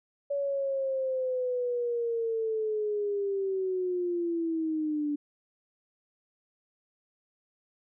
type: linear sweep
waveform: sine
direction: down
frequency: 568 to 290 Hz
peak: -27 dBFS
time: 0.3-5.16 s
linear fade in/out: 10 ms
effects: none